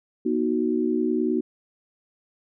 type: chord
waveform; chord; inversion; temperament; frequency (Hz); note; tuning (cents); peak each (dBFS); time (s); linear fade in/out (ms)
sine; B major; none; equal with one note detuned; 240.7 / 311.1 / 370; B3 / D#4 / F#4; -44 / 0 / 0; -25; 0.25-1.41; 10
effects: none